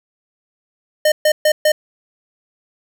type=tone bursts; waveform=square; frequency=610 Hz; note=D#5; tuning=34 cents flat; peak=-11 dBFS; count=4; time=1.05-1.72 s; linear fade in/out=5 ms; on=70 ms; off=130 ms; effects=none